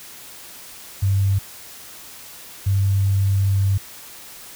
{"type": "tone pair in turn", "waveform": "sine", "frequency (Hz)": [98, 98], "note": ["G2", "G2"], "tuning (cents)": [0, 0], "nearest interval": "unison", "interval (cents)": 0, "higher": "neither", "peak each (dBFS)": -15, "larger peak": "neither", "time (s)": [[1.02, 1.39], [2.66, 3.78]], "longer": "second", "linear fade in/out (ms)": 10, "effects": ["white hiss -40 dBFS RMS until 4.55 s"]}